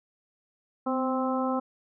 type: harmonic tone with a mistuned harmonic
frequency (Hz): 261.6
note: C4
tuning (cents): 0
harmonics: 1 / 2 / 3 / 4 / 5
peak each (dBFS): -28 / -31 / -33 / -34 / -35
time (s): 0.86-1.6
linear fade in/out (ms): 10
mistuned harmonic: 1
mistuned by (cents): -33
effects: none